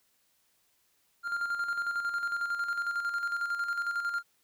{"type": "tone with tremolo", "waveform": "triangle", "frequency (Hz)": 1396.9, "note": "F6", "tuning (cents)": 0, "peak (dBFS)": -26, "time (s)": [1.23, 4.23], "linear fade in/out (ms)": 50, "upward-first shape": "square", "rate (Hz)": 11, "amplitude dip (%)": 50, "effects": ["white hiss -71 dBFS RMS until 4.43 s"]}